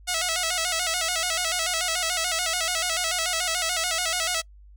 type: tone with vibrato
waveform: 5% pulse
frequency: 687 Hz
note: F5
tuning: 29 cents flat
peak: -12 dBFS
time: 0.07-4.42 s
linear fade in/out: 20 ms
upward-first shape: square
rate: 6.9 Hz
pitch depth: 89 cents each way
effects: noise-tail reverb RT60 0.1 s tail -25 dB re dry + added 50 Hz sine -46 dBFS peak until 4.76 s